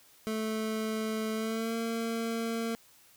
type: tone with pitch glide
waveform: 25% pulse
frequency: 218.9 to 228.3 Hz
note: A3 to A#3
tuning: -9 to -36 cents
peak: -27 dBFS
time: 0.27-2.75 s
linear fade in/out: 0 ms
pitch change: +73 cents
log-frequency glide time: 1.34-1.75 s
effects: white hiss -60 dBFS RMS until 3.16 s